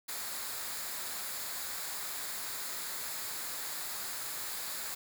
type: noise with comb filter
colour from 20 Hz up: white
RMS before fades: -39 dBFS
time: 0.08-4.95 s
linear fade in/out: 10 ms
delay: 0.34 ms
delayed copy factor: -0.5
effects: none